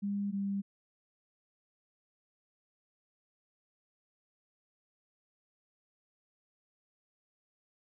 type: tone pair in turn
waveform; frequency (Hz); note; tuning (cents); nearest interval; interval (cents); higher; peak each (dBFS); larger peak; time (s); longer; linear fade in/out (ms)
sine; 201.4 / 198.4; G3 / G3; +47 / +21; unison; 26; first; -31 / -31; neither; 0.02-0.32 / 0.32-0.62; neither; 20
effects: none